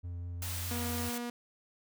triangle tone with vibrato, 87.31 Hz, F2, in tune, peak -35 dBFS, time 0.03-1.1 s, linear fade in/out 20 ms, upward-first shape triangle, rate 5.2 Hz, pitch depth 13 cents each way
white high-pass noise, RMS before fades -40 dBFS, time 0.42-1.18 s, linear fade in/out 2 ms, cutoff 540 Hz, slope 24 dB/octave
sawtooth tone, 240 Hz, B3, 49 cents flat, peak -32 dBFS, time 0.71-1.3 s, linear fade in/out 2 ms
effects none

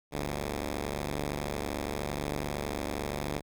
5% pulse tone pair together, 48.84 / 72.8 Hz, G1 / D2, -6 / -15 cents, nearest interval perfect fifth, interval 691 cents, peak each -27 / -22 dBFS, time 0.11-3.42 s, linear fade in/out 50 ms, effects none

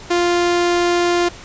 sawtooth tone, 349.2 Hz, F4, in tune, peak -10 dBFS, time 0.1-1.29 s, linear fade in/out 10 ms, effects pink hiss -37 dBFS RMS until 1.44 s + resampled to 16000 Hz

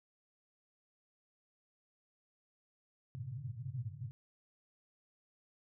white band-pass noise, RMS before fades -43 dBFS, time 3.15-4.11 s, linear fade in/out 0 ms, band 100 to 140 Hz, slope 96 dB/octave, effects none

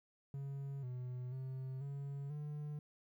triangle tone with pitch steps, 138.5 / 125.2 / 131.3 / 140 / 148.5 Hz, C#3 / B2 / C3 / C#3 / D3, -1 / +24 / +6 / +18 / +20 cents, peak -39 dBFS, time 0.34-2.79 s, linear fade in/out 2 ms, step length 490 ms, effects 13-bit

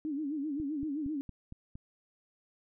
sine tone with vibrato, 293.7 Hz, D4, in tune, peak -32 dBFS, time 0.05-1.21 s, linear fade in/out 0 ms, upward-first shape sine, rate 7.7 Hz, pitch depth 130 cents each way
click train, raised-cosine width 5 ms, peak -32 dBFS, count 6, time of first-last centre 0.6-1.755 s, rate 4.33 Hz
effects none

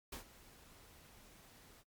pink noise with ADSR envelope, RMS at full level -45 dBFS, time 0.12-1.84 s, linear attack 6 ms, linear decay 110 ms, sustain -16 dB, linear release 47 ms, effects noise-tail reverb RT60 0.1 s tail -24 dB re dry + MP3 96 kbps

